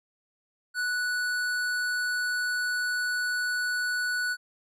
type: tone with hard clipping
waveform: sine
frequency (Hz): 1478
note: F#6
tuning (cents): -2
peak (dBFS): -28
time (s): 0.74-4.37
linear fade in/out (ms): 50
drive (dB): 13
effects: none